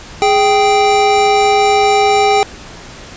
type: tone pair together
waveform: square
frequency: 415.3 / 784 Hz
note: G#4 / G5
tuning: 0 / 0 cents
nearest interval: major seventh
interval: 1100 cents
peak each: -13 / -11 dBFS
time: 0.22-2.43 s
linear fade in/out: 0 ms
effects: pink hiss -33 dBFS RMS until 3.16 s + resampled to 16000 Hz